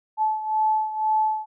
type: beating tone pair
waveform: sine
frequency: 866 / 868 Hz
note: A5 / A5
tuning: -28 / -24 cents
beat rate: 2 Hz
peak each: -21 / -26 dBFS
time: 0.17-1.46 s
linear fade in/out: 50 ms
effects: none